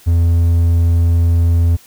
triangle tone, 84.6 Hz, E2, 45 cents sharp, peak -7 dBFS, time 0.06-1.77 s, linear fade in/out 20 ms, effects white hiss -45 dBFS RMS until 1.86 s

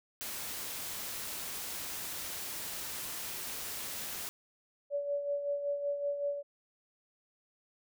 white noise, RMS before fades -40 dBFS, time 0.21-4.29 s, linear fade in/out 0 ms
sine tone with tremolo, 572 Hz, D5, 46 cents flat, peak -29 dBFS, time 4.9-6.43 s, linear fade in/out 50 ms, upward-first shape sine, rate 5.3 Hz, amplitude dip 55%
effects none

